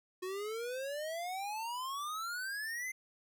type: exponential sweep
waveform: square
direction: up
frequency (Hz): 362.2 to 2093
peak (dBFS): -38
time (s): 0.22-2.92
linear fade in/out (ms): 10
effects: none